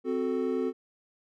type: chord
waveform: triangle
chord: F# diminished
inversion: second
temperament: equal with one note detuned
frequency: 259.8 / 370 / 440 Hz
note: C4 / F#4 / A4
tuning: -12 / 0 / 0 cents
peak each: -29 dBFS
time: 0.04-0.73 s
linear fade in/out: 50 ms
effects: none